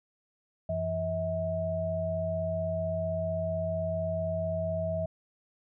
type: tone cluster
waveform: sine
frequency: 92.4 / 168.1 / 644 Hz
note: F#2 / E3 / E5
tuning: -2 / +34 / -41 cents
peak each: -35 / -36 / -30 dBFS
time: 0.69-5.06 s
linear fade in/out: 5 ms
effects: none